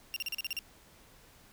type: tone bursts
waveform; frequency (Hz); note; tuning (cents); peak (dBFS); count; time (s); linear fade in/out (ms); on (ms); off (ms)
30% pulse; 2773; F7; -13; -30; 8; 0.14-0.59; 0; 23; 38
effects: pink hiss -59 dBFS RMS until 1.52 s